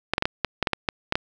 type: clicks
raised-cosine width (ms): 0.3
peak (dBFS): -5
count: 11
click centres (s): 0.136 / 0.181 / 0.224 / 0.255 / 0.447 / 0.627 / 0.672 / 0.733 / 0.888 / 1.124 / 1.155
effects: none